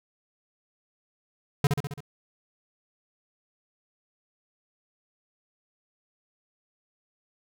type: tone with echo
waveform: square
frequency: 143.3 Hz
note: D3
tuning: 42 cents flat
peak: -18 dBFS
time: 1.64-1.67 s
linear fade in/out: 2 ms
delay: 67 ms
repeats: 5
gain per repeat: -4 dB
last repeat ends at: 2.005 s
effects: none